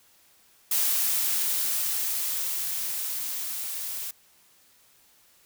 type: noise with level ramp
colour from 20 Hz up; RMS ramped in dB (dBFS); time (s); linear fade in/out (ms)
blue; -24 to -34; 0.71-4.11; 5
effects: white hiss -60 dBFS RMS until 5.45 s